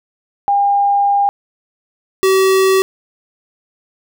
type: tone pair in turn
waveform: sine / square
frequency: 805 / 381.9 Hz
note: G5 / G4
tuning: +46 / -45 cents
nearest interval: octave + minor second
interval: 1291 cents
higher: first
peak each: -10 dBFS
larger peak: neither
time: 0.48-1.29 / 2.23-2.82 s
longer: first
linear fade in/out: 0 ms
effects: none